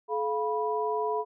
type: tone cluster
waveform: sine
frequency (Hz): 429.3 / 698 / 980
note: A4 / F5 / B5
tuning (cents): -43 / -1 / -14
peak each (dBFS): -29 / -34 / -30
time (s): 0.08-1.25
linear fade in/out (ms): 50
effects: none